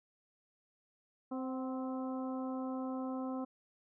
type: harmonic tone with a mistuned harmonic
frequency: 260.8 Hz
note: C4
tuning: 5 cents flat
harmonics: 1 / 2 / 3 / 4 / 5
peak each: -37 / -44 / -47 / -49 / -52 dBFS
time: 1.31-3.45 s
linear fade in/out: 10 ms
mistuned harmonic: 3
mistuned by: -37 cents
effects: none